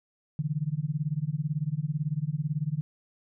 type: tone with tremolo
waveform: sine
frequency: 150.4 Hz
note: D3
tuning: 42 cents sharp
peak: -23 dBFS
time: 0.39-2.81 s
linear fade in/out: 0 ms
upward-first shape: sine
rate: 18 Hz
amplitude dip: 95%
effects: none

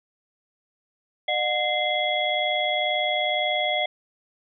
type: tone cluster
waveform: sine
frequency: 607 / 729 / 2077 / 3346 Hz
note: D#5 / F#5 / C7 / G#7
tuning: -43 / -26 / -13 / +12 cents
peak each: -27 dBFS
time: 1.28-3.86 s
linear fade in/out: 5 ms
effects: none

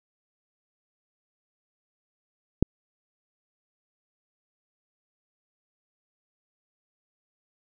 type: click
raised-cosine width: 3 ms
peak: -5 dBFS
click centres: 2.626 s
effects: none

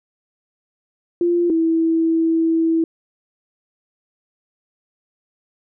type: tone pair in turn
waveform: sine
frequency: 346.3 / 326.9 Hz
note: F4 / E4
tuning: -15 / -14 cents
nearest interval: minor second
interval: 99 cents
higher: first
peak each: -14 dBFS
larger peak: neither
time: 1.21-1.5 / 1.5-2.84 s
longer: second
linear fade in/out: 2 ms
effects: none

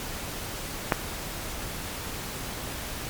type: click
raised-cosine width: 0.5 ms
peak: -4 dBFS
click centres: 0.922 s
effects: pink hiss -35 dBFS RMS until 3.09 s + MP3 96 kbps

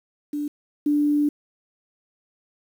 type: tone pair in turn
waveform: sine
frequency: 293.7 / 293.7 Hz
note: D4 / D4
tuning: 0 / 0 cents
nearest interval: unison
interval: 0 cents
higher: neither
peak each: -24 / -17 dBFS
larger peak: second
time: 0.33-0.48 / 0.86-1.29 s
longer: second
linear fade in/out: 5 ms
effects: 8-bit

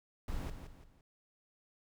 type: noise with echo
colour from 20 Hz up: brown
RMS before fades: -38 dBFS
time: 0.28-0.5 s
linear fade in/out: 2 ms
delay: 170 ms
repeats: 3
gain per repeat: -8 dB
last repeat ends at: 1.01 s
effects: none

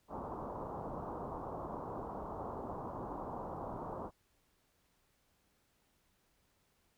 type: low-pass noise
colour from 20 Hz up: white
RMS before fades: -43 dBFS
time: 0.08-4.11 s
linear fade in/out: 50 ms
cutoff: 1100 Hz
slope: 48 dB/octave
effects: pink hiss -75 dBFS RMS until 6.97 s

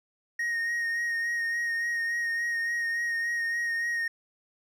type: tone with vibrato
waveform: triangle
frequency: 1864.7 Hz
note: A#6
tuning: in tune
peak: -25 dBFS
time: 0.39-4.08 s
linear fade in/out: 5 ms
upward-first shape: sine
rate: 3.5 Hz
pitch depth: 22 cents each way
effects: none

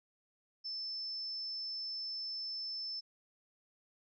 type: tone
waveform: sine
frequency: 5280 Hz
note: E8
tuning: 2 cents sharp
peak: -38 dBFS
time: 0.64-3.01 s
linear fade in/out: 20 ms
effects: none

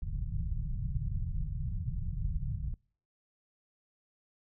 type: low-pass noise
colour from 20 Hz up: pink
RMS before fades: -34 dBFS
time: 0.02-2.74 s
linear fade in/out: 5 ms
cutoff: 160 Hz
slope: 48 dB/octave
effects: noise-tail reverb RT60 0.5 s tail -26 dB re dry

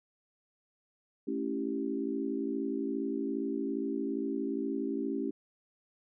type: chord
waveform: sine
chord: A dominant seventh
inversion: none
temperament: equal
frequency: 220 / 277.2 / 329.6 / 392 Hz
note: A3 / C#4 / E4 / G4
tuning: 0 / 0 / 0 / 0 cents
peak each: -38 / -34 / -38 / -37 dBFS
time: 1.27-5.31 s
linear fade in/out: 10 ms
effects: none

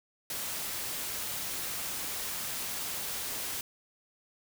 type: noise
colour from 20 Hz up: white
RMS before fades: -36 dBFS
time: 0.3-3.61 s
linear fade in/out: 2 ms
effects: none

